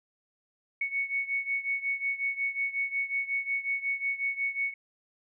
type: beating tone pair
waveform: sine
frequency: 2217 / 2222.5 Hz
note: C#7 / C#7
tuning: 0 / +4 cents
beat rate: 5.5 Hz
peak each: -30 / -33 dBFS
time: 0.81-4.74 s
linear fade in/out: 5 ms
effects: none